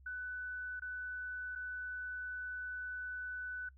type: tone with dropouts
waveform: sine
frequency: 1495 Hz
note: F#6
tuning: 17 cents sharp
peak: -39 dBFS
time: 0.06-3.69 s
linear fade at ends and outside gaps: 5 ms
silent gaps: 0.797-0.82 / 1.553-1.557 s
effects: noise-tail reverb RT60 0.1 s tail -23 dB re dry + added 66 Hz sine -57 dBFS peak until 3.77 s